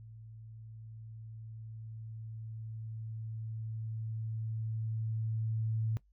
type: tone with level ramp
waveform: sine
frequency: 111 Hz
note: A2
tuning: 16 cents sharp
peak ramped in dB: -49 to -30 dBFS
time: 0-5.97 s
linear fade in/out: 0 ms
effects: noise-tail reverb RT60 0.1 s tail -18 dB re dry + added 50 Hz sine -64 dBFS peak until 6.12 s